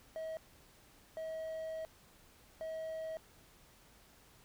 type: tone bursts at uneven times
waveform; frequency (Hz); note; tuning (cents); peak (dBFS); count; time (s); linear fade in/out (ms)
triangle; 640; D#5; +49; -37; 3; 0.16-0.37 / 1.17-1.85 / 2.61-3.17; 0
effects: pink hiss -63 dBFS RMS until 4.44 s

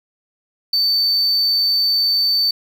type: tone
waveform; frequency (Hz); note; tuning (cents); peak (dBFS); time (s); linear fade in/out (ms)
sine; 4549; C#8; +44; -11; 0.73-2.51; 5
effects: tanh soft clip ceiling -13 dBFS + 7-bit

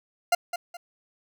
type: tone with echo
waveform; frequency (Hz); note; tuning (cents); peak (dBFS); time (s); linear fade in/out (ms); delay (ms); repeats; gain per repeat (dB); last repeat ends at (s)
40% pulse; 698.5; F5; 0; -17; 0.32-0.35; 5; 210; 2; -10; 0.77
effects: none

